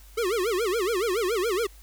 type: tone with vibrato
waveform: square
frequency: 411.4 Hz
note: G#4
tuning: 16 cents flat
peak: -24 dBFS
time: 0.17-1.67 s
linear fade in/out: 10 ms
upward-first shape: sine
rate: 7.1 Hz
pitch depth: 260 cents each way
effects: added 50 Hz sine -47 dBFS peak until 1.82 s + white hiss -55 dBFS RMS until 1.82 s